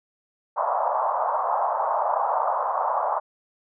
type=band-pass noise; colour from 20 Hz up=white; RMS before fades=-24 dBFS; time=0.56-3.2 s; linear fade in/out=20 ms; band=600 to 1100 Hz; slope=48 dB/octave; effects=none